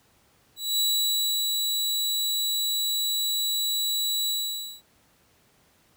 sawtooth tone with ADSR envelope, 3921 Hz, B7, 13 cents flat, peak -18 dBFS, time 0.56-4.82 s, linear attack 230 ms, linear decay 660 ms, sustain -3 dB, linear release 530 ms, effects pink hiss -62 dBFS RMS until 5.96 s + high-pass 60 Hz 12 dB/octave

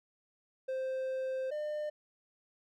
triangle tone pair in turn, 523 / 601.9 Hz, C5 / D5, -1 / +42 cents, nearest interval major second, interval 243 cents, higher second, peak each -31 / -32 dBFS, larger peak first, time 0.68-1.51 / 1.51-1.9 s, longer first, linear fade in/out 10 ms, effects none

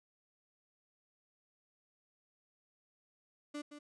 35% pulse tone with echo, 294.1 Hz, D4, 3 cents sharp, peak -38 dBFS, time 3.54-3.62 s, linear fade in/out 10 ms, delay 170 ms, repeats 1, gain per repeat -9 dB, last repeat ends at 3.79 s, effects resampled to 22050 Hz

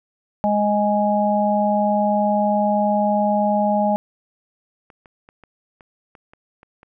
harmonic tone, 207.7 Hz, G#3, in tune, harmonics 1 / 3 / 4, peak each -20 / -20 / -20 dBFS, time 0.44-3.96 s, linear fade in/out 0 ms
clicks, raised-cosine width 0.5 ms, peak -30 dBFS, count 9, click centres 4.902 / 5.058 / 5.289 / 5.437 / 5.808 / 6.152 / 6.335 / 6.631 / 6.831 s
effects none

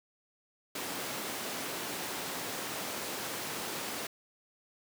pink high-pass noise, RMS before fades -38 dBFS, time 0.75-4.07 s, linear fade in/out 5 ms, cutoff 250 Hz, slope 12 dB/octave, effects none

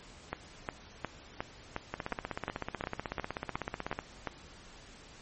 two click trains, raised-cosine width 0.5 ms, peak -18 / -19 dBFS, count 12 / 34, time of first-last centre 0.33-4.273 / 1.94-3.99 s, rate 2.79 / 16.1 Hz, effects pink hiss -53 dBFS RMS until 5.21 s + MP3 32 kbps

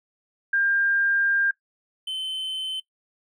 sine / triangle tone pair in turn, 1600 / 3066 Hz, G6 / G7, +35 / -39 cents, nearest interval major seventh, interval 1126 cents, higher second, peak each -19 / -26 dBFS, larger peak first, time 0.53-1.51 / 2.07-2.8 s, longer first, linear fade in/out 5 ms, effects noise-tail reverb RT60 0.1 s tail -18 dB re dry

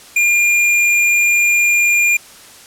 square tone, 2407 Hz, D7, 42 cents sharp, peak -11 dBFS, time 0.16-2.17 s, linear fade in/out 5 ms, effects white hiss -40 dBFS RMS until 2.66 s + low-pass 11000 Hz 12 dB/octave

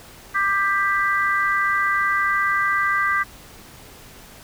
harmonic tone, 395.2 Hz, G4, 14 cents sharp, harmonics 3 / 4 / 5, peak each -21 / -22 / -23 dBFS, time 0.34-3.24 s, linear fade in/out 20 ms, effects pink hiss -44 dBFS RMS until 4.43 s

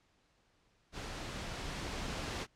pink noise with level ramp, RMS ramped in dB -43 to -38 dBFS, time 0.92-2.47 s, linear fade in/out 50 ms, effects pink hiss -72 dBFS RMS until 2.55 s + low-pass 6000 Hz 12 dB/octave

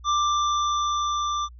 square tone with level ramp, 1181 Hz, D6, 9 cents sharp, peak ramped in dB -20 to -25 dBFS, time 0.04-1.49 s, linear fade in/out 50 ms, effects added 60 Hz sine -42 dBFS peak until 1.59 s + resampled to 16000 Hz

